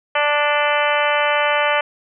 harmonic tone with a mistuned harmonic, 293.7 Hz, D4, in tune, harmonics 2 / 3 / 4 / 5 / 6 / 7 / 8 / 9 / 10, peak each -20 / -22 / -23 / -24 / -25 / -25 / -26 / -27 / -27 dBFS, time 0.15-1.81 s, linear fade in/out 5 ms, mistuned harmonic 10, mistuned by +42 cents, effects none

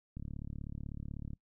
click train, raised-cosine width 5 ms, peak -30 dBFS, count 43, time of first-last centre 0.17-1.333 s, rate 36.1 Hz, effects noise-tail reverb RT60 0.1 s tail -22 dB re dry

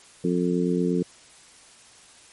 harmonic tone, 88.5 Hz, F2, 23 cents sharp, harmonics 2 / 3 / 4 / 5, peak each -24 / -26 / -27 / -28 dBFS, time 0.24-1.03 s, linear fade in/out 5 ms, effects white hiss -51 dBFS RMS until 2.32 s + MP3 48 kbps

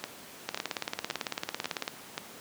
two click trains, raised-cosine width 0.2 ms, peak -13 / -15 dBFS, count 26 / 5, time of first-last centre 0.49-1.879 / 0.04-2.179 s, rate 18 / 1.87 Hz, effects pink hiss -47 dBFS RMS until 2.4 s + high-pass 200 Hz 12 dB/octave

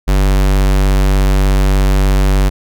square tone, 48.32 Hz, G1, 24 cents flat, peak -9 dBFS, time 0.07-2.5 s, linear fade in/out 20 ms, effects none

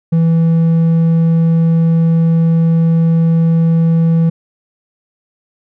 sine tone with hard clipping, 164.81 Hz, E3, in tune, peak -9 dBFS, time 0.12-4.3 s, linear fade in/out 10 ms, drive 3 dB, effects none

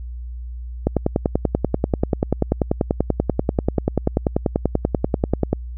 click train, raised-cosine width 2 ms, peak -3 dBFS, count 49, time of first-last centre 0.87-5.53 s, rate 10.3 Hz, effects added 60 Hz sine -28 dBFS peak until 5.77 s

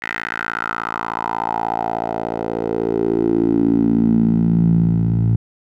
10% pulse tone with band-pass filter sweep, 56.5 Hz, A1, 47 cents sharp, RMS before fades -18 dBFS, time 0.02-5.36 s, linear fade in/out 5 ms, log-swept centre 1900 to 120 Hz, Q 4.4, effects none

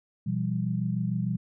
sine tone cluster, 121.9 / 168.5 / 195.1 Hz, B2 / E3 / G3, -22 / +38 / -8 cents, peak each -30 dBFS, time 0.26-1.37 s, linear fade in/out 10 ms, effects none

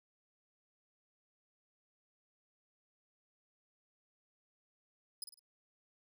20% pulse tone with echo, 5030 Hz, D#8, 18 cents sharp, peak -34 dBFS, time 5.22-5.24 s, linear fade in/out 2 ms, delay 51 ms, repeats 3, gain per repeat -8 dB, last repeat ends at 5.393 s, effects none

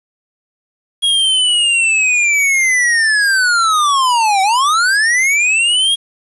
square linear two-way sweep, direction down then up, 3307 to 752 to 3307 Hz, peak -11 dBFS, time 1.02-5.96 s, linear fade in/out 20 ms, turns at 4.42 s, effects resampled to 24000 Hz + 7-bit

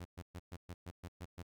sawtooth tone bursts, 88.2 Hz, F2, 18 cents sharp, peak -40 dBFS, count 9, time 0-1.428 s, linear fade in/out 10 ms, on 52 ms, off 120 ms, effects none

